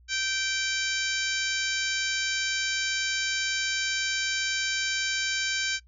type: harmonic tone with a mistuned harmonic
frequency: 778 Hz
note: G5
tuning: 13 cents flat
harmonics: 2 / 3 / 4 / 5 / 6 / 7 / 8 / 9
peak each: -31 / -33 / -34 / -35 / -36 / -36 / -37 / -38 dBFS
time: 0.08-5.8 s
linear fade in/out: 50 ms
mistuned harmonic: 8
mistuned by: +19 cents
effects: noise-tail reverb RT60 0.1 s tail -21 dB re dry + added 60 Hz sine -53 dBFS peak until 5.87 s